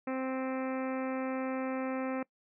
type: harmonic tone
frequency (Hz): 261.6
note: C4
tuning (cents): 0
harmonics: 1 / 2 / 3 / 4 / 5 / 6 / 7 / 8 / 9 / 10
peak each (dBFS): -34 / -37 / -43 / -46 / -45 / -52 / -49 / -51 / -51 / -55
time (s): 0.07-2.23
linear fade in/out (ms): 5
effects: noise-tail reverb RT60 0.1 s tail -23 dB re dry